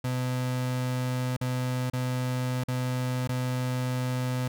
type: tone with dropouts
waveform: 35% pulse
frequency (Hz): 126.6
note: B2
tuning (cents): +43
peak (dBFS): -25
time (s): 0.04-4.48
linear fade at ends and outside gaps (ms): 5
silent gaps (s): 1.367-1.411 / 1.9-1.933 / 2.638-2.682 / 3.275-3.29
effects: none